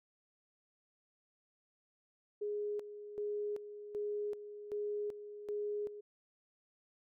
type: tone with tremolo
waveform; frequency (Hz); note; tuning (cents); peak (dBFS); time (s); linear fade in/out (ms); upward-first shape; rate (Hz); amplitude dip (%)
sine; 415.3; G#4; 0; -35; 2.41-6.01; 10; square; 1.3; 70
effects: none